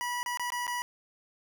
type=tone with dropouts; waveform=25% pulse; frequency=974 Hz; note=B5; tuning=24 cents flat; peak=-27 dBFS; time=0.01-0.82 s; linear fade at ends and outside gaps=0 ms; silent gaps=0.23-0.261 / 0.373-0.396 / 0.503-0.521 / 0.668-0.678 s; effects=none

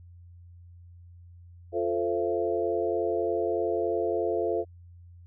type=chord; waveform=sine; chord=F major seventh; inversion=none; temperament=equal with one note detuned; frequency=349.2 / 440 / 523.3 / 675.4 Hz; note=F4 / A4 / C5 / E5; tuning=0 / 0 / 0 / +42 cents; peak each=-30 / -29 / -32 / -31 dBFS; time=1.72-4.65 s; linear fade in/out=50 ms; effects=added 87 Hz sine -47 dBFS peak until 5.26 s

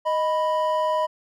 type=tone pair together; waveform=triangle; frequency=622.3 / 987.8 Hz; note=D#5 / B5; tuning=0 / 0 cents; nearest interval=minor sixth; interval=800 cents; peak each=-21 dBFS; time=0.05-1.07 s; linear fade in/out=20 ms; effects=none

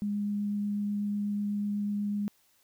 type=tone with vibrato; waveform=sine; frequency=205.2 Hz; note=G#3; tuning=21 cents flat; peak=-28 dBFS; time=0.02-2.28 s; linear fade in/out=0 ms; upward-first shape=triangle; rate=8.1 Hz; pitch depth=8 cents each way; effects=white hiss -67 dBFS RMS until 2.63 s

